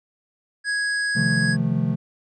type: tone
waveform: square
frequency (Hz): 1661.2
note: G#6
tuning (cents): 0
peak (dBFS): -22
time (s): 0.64-1.57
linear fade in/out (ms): 50
type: chord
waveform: triangle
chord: F dominant seventh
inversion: second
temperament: just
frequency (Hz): 130.96 / 157.15 / 174.61 / 218.3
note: C3 / Eb3 / F3 / A3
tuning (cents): +2 / +18 / 0 / -13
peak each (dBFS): -23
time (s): 1.15-1.96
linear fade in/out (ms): 20
effects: resampled to 22050 Hz